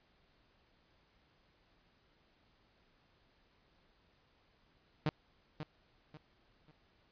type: tone with echo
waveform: sawtooth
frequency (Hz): 153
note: D#3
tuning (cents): -29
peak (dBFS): -26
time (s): 5.06-5.09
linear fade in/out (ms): 0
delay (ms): 540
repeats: 3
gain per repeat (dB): -10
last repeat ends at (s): 6.71
effects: pink hiss -71 dBFS RMS until 7.11 s + resampled to 11025 Hz